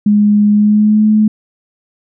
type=tone with pitch glide; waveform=sine; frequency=207.7 to 214.3 Hz; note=G#3 to A3; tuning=0 to -45 cents; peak=-6 dBFS; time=0.06-1.28 s; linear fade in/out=5 ms; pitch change=+55 cents; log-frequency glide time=0.51-1.05 s; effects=none